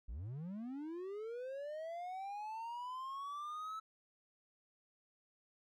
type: linear sweep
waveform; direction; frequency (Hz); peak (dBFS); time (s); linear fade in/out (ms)
triangle; up; 45.17 to 1313; -40; 0.08-3.8; 10
effects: none